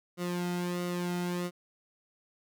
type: tone with flanger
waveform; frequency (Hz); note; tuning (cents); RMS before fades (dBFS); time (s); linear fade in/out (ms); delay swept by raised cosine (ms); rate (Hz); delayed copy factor
sawtooth; 176.8; F3; +22; -33; 0.17-1.51; 50; 1.2 to 1.78; 1.5; -0.7
effects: none

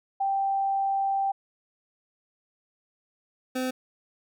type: tone pair in turn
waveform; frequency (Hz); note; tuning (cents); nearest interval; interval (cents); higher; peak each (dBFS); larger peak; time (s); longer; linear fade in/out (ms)
sine / 25% pulse; 784 / 256.8; G5 / C4; 0 / -32; octave + perfect fifth; 1932; first; -23; neither; 0.2-1.32 / 3.55-3.71; first; 10
effects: none

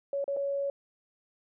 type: tone with dropouts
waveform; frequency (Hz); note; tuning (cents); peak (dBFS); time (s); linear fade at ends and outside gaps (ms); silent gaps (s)
sine; 559; C#5; +14; -28; 0.13-0.7; 2; 0.242-0.279 / 0.365-0.369
effects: none

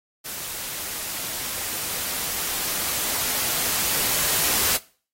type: noise with level ramp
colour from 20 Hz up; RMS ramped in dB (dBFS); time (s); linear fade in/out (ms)
white; -33 to -21; 0.24-4.78; 20
effects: noise-tail reverb RT60 0.4 s tail -20 dB re dry + AAC 48 kbps

